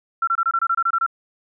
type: tone bursts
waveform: sine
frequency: 1355 Hz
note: E6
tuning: 47 cents sharp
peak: -16 dBFS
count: 11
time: 0.22-1.064 s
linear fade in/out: 5 ms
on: 54 ms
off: 25 ms
effects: none